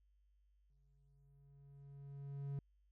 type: tone with exponential growth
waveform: triangle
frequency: 140 Hz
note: C#3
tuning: 18 cents sharp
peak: -37 dBFS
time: 0.7-2.59 s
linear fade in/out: 2 ms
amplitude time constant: 410 ms
effects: added 50 Hz sine -70 dBFS peak until 2.91 s